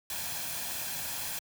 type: noise with comb filter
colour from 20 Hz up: white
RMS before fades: -36 dBFS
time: 0.1-1.39 s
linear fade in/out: 2 ms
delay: 1.2 ms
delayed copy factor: +0.5
effects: high-pass 60 Hz 12 dB/octave